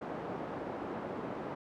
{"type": "band-pass noise", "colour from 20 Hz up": "pink", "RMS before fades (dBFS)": -40, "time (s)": [0.01, 1.55], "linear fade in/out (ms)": 10, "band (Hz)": [240, 900], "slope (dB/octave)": 12, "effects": []}